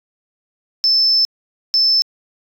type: tone bursts at uneven times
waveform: sine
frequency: 5274 Hz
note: E8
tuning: in tune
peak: -10 dBFS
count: 2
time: 0.84-1.25 / 1.74-2.02 s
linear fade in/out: 0 ms
effects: tanh soft clip ceiling -6 dBFS